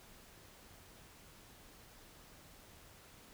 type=silence; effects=pink hiss -59 dBFS RMS until 3.33 s